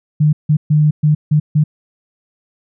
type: tone bursts at uneven times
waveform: sine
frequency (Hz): 151.2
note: D#3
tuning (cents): -49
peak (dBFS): -8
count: 6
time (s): 0.2-0.33 / 0.49-0.57 / 0.7-0.91 / 1.03-1.15 / 1.31-1.4 / 1.55-1.64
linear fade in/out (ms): 10
effects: none